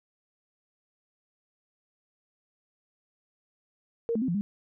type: tone with pitch steps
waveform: sine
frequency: 463.6 / 219.1 / 261 / 171.9 / 204.2 Hz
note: A#4 / A3 / C4 / F3 / G#3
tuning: -10 / -7 / -4 / -27 / -29 cents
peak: -25 dBFS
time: 4.09-4.41 s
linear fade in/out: 0 ms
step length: 64 ms
effects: none